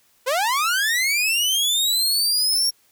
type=linear sweep; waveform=sawtooth; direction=up; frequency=478.3 to 5588 Hz; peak=-15 dBFS; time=0.26-2.71 s; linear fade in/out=20 ms; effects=white hiss -60 dBFS RMS until 2.91 s